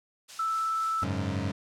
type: noise with tremolo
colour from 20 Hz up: blue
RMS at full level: -37 dBFS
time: 0.28-1.05 s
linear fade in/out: 20 ms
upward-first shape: triangle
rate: 4 Hz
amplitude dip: 35%
type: tone with vibrato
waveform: sine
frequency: 1318.5 Hz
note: E6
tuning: in tune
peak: -26 dBFS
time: 0.39-1.04 s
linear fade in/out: 5 ms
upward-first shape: sine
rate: 19 Hz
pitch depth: 9 cents each way
type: chord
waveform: 25% pulse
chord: F# suspended second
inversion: none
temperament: equal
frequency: 92.5 / 103.83 / 138.59 Hz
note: F#2 / G#2 / C#3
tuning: 0 / 0 / 0 cents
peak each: -28 / -29 / -33 dBFS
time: 1.02-1.52 s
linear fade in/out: 10 ms
effects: low-pass 6000 Hz 12 dB/octave